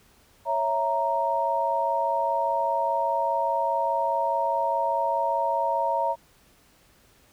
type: chord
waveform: sine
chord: A# diminished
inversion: first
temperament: equal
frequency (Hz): 554.4 / 659.3 / 932.3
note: C#5 / E5 / A#5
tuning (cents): 0 / 0 / 0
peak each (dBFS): -29 / -28 / -24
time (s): 0.45-6.16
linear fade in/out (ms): 50
effects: pink hiss -59 dBFS RMS until 7.32 s